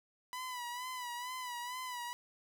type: tone with vibrato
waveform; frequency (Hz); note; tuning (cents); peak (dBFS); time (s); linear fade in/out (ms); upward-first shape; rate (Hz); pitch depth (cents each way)
sawtooth; 990; B5; +4; -36; 0.33-2.13; 0; sine; 2.2; 59
effects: none